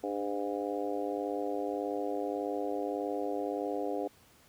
harmonic tone with a mistuned harmonic, 101.7 Hz, G#2, 36 cents flat, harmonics 3 / 4 / 5 / 6 / 7 / 8, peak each -37 / -37 / -37 / -42 / -39 / -46 dBFS, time 0.03-4.08 s, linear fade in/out 10 ms, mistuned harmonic 3, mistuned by -45 cents, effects pink hiss -61 dBFS RMS until 4.48 s + high-pass 60 Hz 12 dB/octave

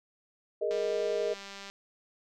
sine chord, Ab suspended second, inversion none, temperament equal, 415.3 / 466.2 / 622.3 Hz, Ab4 / Bb4 / Eb5, 0 / 0 / 0 cents, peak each -32 dBFS, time 0.61-1.34 s, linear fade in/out 10 ms
click train, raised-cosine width 0.2 ms, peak -27 dBFS, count 197, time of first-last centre 0.71-1.7 s, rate 198 Hz
effects none

